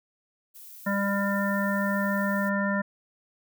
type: noise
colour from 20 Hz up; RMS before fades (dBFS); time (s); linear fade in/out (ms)
violet; -46; 0.54-2.5; 20
type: harmonic tone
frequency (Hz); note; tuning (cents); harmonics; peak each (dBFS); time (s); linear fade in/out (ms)
199.6; G3; +32; 1 / 3 / 5 / 7 / 9; -26 / -31 / -34 / -34 / -31; 0.86-2.82; 10
effects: none